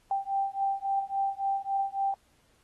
sine beating tone pair, 784 / 787.6 Hz, G5 / G5, 0 / +8 cents, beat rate 3.6 Hz, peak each -30 dBFS, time 0.11-2.14 s, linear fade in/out 2 ms, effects pink hiss -67 dBFS RMS until 2.63 s + AAC 32 kbps

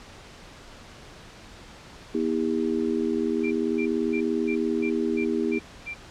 harmonic tone, 80.4 Hz, E2, 43 cents flat, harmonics 3 / 4 / 5, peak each -27 / -27 / -27 dBFS, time 2.14-5.59 s, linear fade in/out 10 ms
sine tone bursts, 2364 Hz, D7, 11 cents sharp, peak -31 dBFS, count 8, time 3.43-5.946 s, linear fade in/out 20 ms, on 87 ms, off 260 ms
effects pink hiss -46 dBFS RMS until 6.1 s + low-pass 6000 Hz 12 dB/octave

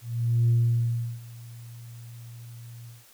sine tone with ADSR envelope, 117.5 Hz, A#2, 14 cents sharp, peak -16 dBFS, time 0.01-3.05 s, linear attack 480 ms, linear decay 710 ms, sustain -24 dB, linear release 180 ms, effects tanh soft clip ceiling -15 dBFS + white hiss -55 dBFS RMS until 3.13 s

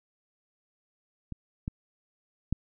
clicks, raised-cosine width 5 ms, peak -24 / -19 / -14 dBFS, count 3, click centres 1.323 / 1.679 / 2.526 s, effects none

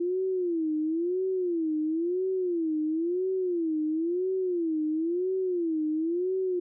sine tone with vibrato, 341 Hz, F4, 41 cents flat, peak -25 dBFS, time 0-6.6 s, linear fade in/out 10 ms, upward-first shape sine, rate 0.98 Hz, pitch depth 180 cents each way, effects none

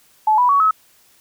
sine tone with pitch steps, 863 / 985.6 / 1125.7 / 1285.6 Hz, A5 / B5 / C#6 / E6, -34 / -4 / +26 / -44 cents, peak -11 dBFS, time 0.27-0.71 s, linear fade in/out 5 ms, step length 110 ms, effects white hiss -54 dBFS RMS until 1.2 s

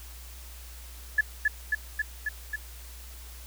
sine tone with echo, 1717 Hz, A6, 43 cents flat, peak -18 dBFS, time 1.18-1.21 s, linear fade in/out 5 ms, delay 270 ms, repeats 5, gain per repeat -2 dB, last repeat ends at 2.56 s, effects added 60 Hz sine -43 dBFS peak until 3.46 s + white hiss -49 dBFS RMS until 3.46 s

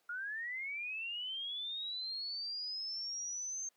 sine linear sweep, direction up, 1400 to 6370 Hz, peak -38 dBFS, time 0.09-3.69 s, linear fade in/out 5 ms, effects pink hiss -75 dBFS RMS until 3.76 s + high-pass 400 Hz 12 dB/octave

